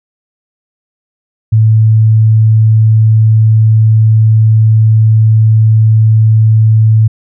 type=tone; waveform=sine; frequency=110 Hz; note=A2; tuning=in tune; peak=-3 dBFS; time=1.52-7.08 s; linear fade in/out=10 ms; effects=none